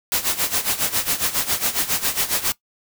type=noise with tremolo; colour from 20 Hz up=white; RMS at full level=-19 dBFS; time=0.12-2.52 s; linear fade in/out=0 ms; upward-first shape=sine; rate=7.3 Hz; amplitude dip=80%; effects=noise-tail reverb RT60 0.1 s tail -19 dB re dry